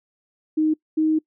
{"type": "tone pair in turn", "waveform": "sine", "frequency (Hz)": [311.1, 313.3], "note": ["D#4", "D#4"], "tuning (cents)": [0, 12], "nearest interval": "unison", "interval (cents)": 12, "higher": "second", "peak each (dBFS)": -16, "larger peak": "neither", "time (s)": [[0.57, 0.74], [0.97, 1.19]], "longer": "second", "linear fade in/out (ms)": 10, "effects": ["noise-tail reverb RT60 0.1 s tail -23 dB re dry"]}